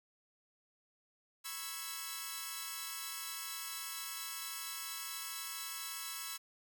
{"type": "chord", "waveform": "5% pulse", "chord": "C# minor seventh", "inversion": "third", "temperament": "equal with one note detuned", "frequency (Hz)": [987.8, 1095.4, 1318.5, 1661.2], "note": ["B5", "C#6", "E6", "G#6"], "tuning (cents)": [0, -21, 0, 0], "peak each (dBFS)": [-37, -35, -33, -36], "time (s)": [1.44, 6.38], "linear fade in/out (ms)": 20, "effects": []}